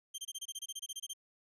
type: tone bursts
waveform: 20% pulse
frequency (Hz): 3160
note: G7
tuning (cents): +13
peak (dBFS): -34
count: 15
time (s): 0.14-1.135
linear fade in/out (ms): 10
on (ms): 43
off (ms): 25
effects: resampled to 32000 Hz